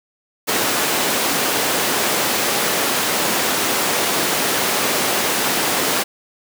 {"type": "high-pass noise", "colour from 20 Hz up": "pink", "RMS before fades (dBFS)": -19, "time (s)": [0.47, 6.04], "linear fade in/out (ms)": 20, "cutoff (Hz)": 300, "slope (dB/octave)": 12, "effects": []}